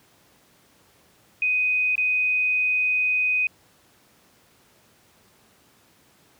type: tone with dropouts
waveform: sine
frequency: 2500 Hz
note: D#7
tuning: 8 cents sharp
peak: -19 dBFS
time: 1.42-3.47 s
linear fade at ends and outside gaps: 2 ms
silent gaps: 1.955-1.979 s
effects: pink hiss -58 dBFS RMS until 6.39 s + high-pass 100 Hz 12 dB/octave